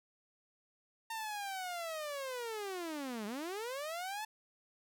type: linear two-way sweep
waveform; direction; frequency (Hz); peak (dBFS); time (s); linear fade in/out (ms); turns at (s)
sawtooth; down then up; 913 to 200 to 881; -35; 1.1-4.25; 5; 3.26
effects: none